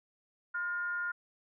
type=tone with frequency modulation; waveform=sine; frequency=1419 Hz; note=F6; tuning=27 cents sharp; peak=-32 dBFS; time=0.54-1.12 s; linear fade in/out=10 ms; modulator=386 Hz; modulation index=0.36; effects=none